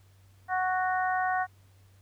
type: harmonic tone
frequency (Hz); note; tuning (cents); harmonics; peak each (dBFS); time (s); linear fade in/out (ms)
370; F#4; 0; 2 / 3 / 4 / 5; -27 / -34 / -33 / -35; 0.48-1.47; 50
effects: added 96 Hz sine -56 dBFS peak until 2.01 s + pink hiss -66 dBFS RMS until 2.01 s